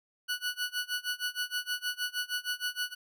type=tone with tremolo; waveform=20% pulse; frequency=1475 Hz; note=F#6; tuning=6 cents flat; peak=-24 dBFS; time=0.28-2.95 s; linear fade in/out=20 ms; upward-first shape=sine; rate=6.4 Hz; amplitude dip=95%; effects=none